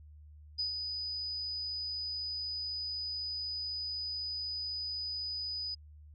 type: tone with ADSR envelope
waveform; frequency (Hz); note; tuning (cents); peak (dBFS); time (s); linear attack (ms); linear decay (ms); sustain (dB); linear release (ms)
sine; 4978; D#8; 0; -30; 0.58-5.75; 17; 120; -5; 10
effects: added 75 Hz sine -51 dBFS peak until 6.14 s